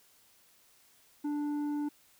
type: tone with tanh clipping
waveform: triangle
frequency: 293.7 Hz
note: D4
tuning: in tune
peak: -32 dBFS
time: 1.24-1.89 s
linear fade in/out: 10 ms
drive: 11 dB
effects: white hiss -64 dBFS RMS until 2.19 s